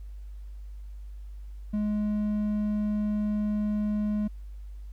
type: tone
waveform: triangle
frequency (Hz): 210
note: G#3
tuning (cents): +19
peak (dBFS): -23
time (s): 1.73-4.28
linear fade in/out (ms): 10
effects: added 50 Hz sine -38 dBFS peak until 4.92 s + pink hiss -68 dBFS RMS until 4.92 s